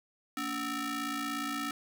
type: ring-modulated tone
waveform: sawtooth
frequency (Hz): 513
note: C5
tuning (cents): -34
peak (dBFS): -26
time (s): 0.37-1.71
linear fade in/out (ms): 2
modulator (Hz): 798
effects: none